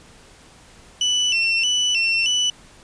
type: tone with vibrato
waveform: 35% pulse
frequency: 2836 Hz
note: F7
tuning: 26 cents sharp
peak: -15 dBFS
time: 1.01-2.5 s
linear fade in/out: 2 ms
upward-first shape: square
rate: 1.6 Hz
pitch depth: 83 cents each way
effects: pink hiss -48 dBFS RMS until 2.83 s + resampled to 22050 Hz